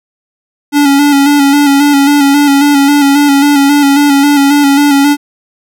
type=tone with vibrato; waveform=square; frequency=283.9 Hz; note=C#4; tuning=41 cents sharp; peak=-5 dBFS; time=0.72-5.17 s; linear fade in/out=50 ms; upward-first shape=square; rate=3.7 Hz; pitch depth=34 cents each way; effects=none